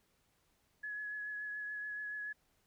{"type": "tone with vibrato", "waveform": "sine", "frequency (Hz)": 1691, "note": "G#6", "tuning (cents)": 31, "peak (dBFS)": -39, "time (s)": [0.83, 2.33], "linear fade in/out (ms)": 10, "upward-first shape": "triangle", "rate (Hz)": 7, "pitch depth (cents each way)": 21, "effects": ["pink hiss -75 dBFS RMS until 2.66 s"]}